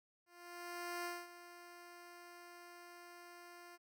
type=tone with ADSR envelope; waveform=10% pulse; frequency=349.2 Hz; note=F4; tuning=in tune; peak=-32 dBFS; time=0.26-3.78 s; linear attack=790 ms; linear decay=220 ms; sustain=-14 dB; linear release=34 ms; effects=none